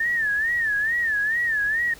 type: tone with vibrato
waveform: sine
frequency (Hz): 1783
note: A6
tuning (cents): +22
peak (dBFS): -20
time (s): 0-1.94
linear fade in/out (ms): 5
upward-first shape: sine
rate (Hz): 2.3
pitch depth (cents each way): 130
effects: added 60 Hz sine -54 dBFS peak until 1.99 s + pink hiss -46 dBFS RMS until 1.99 s